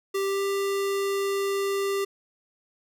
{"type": "tone with pitch glide", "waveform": "square", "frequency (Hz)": [392, 395.4], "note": ["G4", "G4"], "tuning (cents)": [0, 15], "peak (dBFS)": -25, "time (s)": [0.14, 2.05], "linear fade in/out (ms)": 10, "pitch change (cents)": 15, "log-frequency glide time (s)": [0.26, 0.42], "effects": []}